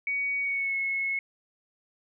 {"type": "tone with pitch glide", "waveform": "sine", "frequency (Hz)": [2250, 2185], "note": ["C#7", "C#7"], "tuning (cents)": [25, -26], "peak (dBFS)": -26, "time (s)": [0.07, 1.19], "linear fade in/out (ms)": 2, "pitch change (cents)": -51, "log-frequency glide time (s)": [0.41, 0.76], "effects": []}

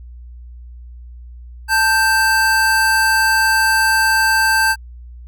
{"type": "tone pair together", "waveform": "square", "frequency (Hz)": [884.1, 1568], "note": ["A5", "G6"], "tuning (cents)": [8, 0], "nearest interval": "minor seventh", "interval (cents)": 992, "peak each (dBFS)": [-18, -14], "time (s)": [1.68, 4.76], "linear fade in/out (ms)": 50, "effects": ["added 60 Hz sine -33 dBFS peak until 5.27 s"]}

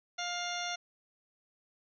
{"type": "harmonic tone", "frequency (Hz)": 704, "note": "F5", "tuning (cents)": 14, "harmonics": [1, 2, 3, 4, 5, 6, 8, 9], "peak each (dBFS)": [-39, -41, -42, -44, -42, -45, -44, -48], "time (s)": [0.18, 0.76], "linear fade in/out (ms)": 10, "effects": []}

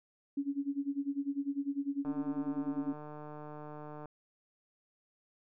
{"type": "tone with tremolo", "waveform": "sine", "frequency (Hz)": 280.6, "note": "C#4", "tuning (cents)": 21, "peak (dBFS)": -29, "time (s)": [0.37, 2.93], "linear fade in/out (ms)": 5, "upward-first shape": "sine", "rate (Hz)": 10, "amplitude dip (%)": 90}
{"type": "click train", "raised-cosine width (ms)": 1, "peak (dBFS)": -33, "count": 302, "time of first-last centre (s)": [2.05, 4.057], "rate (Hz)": 150}
{"effects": []}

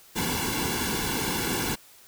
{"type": "noise with comb filter", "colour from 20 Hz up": "pink", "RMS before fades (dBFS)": -28, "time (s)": [0.15, 1.76], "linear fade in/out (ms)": 20, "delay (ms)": 1.6, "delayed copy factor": -0.85, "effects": ["white hiss -53 dBFS RMS until 2.07 s"]}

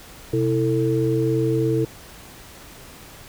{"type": "tone cluster", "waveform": "sine", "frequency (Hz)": [128.3, 328.1, 445.3], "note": ["C3", "E4", "A4"], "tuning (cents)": [-34, -8, 21], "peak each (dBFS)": -22, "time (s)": [0.33, 1.85], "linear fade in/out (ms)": 5, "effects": ["pink hiss -43 dBFS RMS until 3.28 s"]}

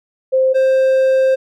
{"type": "tone pair in turn", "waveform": ["sine", "triangle"], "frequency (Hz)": [523.3, 526.9], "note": ["C5", "C5"], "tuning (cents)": [0, 12], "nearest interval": "unison", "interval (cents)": 12, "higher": "second", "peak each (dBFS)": [-10, -8], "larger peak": "second", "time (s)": [[0.32, 0.54], [0.54, 1.36]], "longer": "second", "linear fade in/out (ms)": 20, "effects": []}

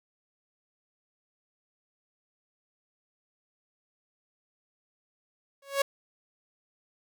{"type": "tone with exponential growth", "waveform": "sawtooth", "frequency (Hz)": 554.4, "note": "C#5", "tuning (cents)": 0, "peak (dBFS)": -16, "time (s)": [5.62, 5.82], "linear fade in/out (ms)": 5, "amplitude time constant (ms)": 43, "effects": []}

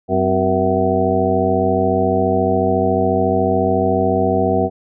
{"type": "harmonic tone with a mistuned harmonic", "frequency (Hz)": 94.1, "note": "F#2", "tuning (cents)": 30, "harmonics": [1, 2, 3, 4, 5, 7, 8], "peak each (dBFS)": [-23, -22, -22, -21, -20, -20, -21], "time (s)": [0.08, 4.7], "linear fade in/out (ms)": 50, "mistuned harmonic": 3, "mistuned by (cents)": -130, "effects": []}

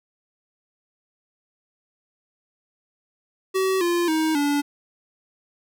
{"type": "tone with pitch steps", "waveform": "square", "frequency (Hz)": [380, 346.5, 315.9, 288], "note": ["F#4", "F4", "D#4", "D4"], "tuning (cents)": [46, -14, 26, -34], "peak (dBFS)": -20, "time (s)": [3.54, 4.62], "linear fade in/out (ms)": 20, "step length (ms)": 270, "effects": []}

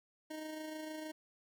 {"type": "tone with amplitude modulation", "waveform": "25% pulse", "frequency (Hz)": 311.1, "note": "D#4", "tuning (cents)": 0, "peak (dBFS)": -37, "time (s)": [0.3, 1.12], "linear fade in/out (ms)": 10, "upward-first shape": "sine", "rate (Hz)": 26.5, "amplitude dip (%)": 35, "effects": []}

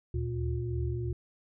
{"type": "tone cluster", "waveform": "sine", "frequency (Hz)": [74.4, 77.3, 117.8, 356], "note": ["D2", "D#2", "A#2", "F4"], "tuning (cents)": [23, -11, 19, 33], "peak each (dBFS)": [-35, -38, -32, -38], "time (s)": [0.14, 1.13], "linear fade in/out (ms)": 5, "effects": []}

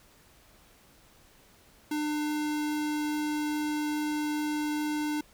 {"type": "tone", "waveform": "square", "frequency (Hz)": 300.4, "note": "D4", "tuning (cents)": 39, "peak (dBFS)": -29, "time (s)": [1.91, 5.21], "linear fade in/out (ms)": 5, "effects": ["pink hiss -59 dBFS RMS until 5.33 s"]}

